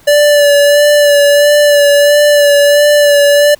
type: tone with vibrato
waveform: square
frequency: 581 Hz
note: D5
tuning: 19 cents flat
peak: -5 dBFS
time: 0.07-3.55 s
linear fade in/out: 10 ms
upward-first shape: sine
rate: 1.5 Hz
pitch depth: 23 cents each way
effects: pink hiss -44 dBFS RMS until 3.59 s